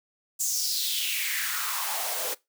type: noise with high-pass filter sweep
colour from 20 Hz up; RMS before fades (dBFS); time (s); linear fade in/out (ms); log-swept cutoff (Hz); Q
white; -29; 0.39-2.35; 20; 7300 to 460; 3.9
effects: noise-tail reverb RT60 0.2 s tail -21 dB re dry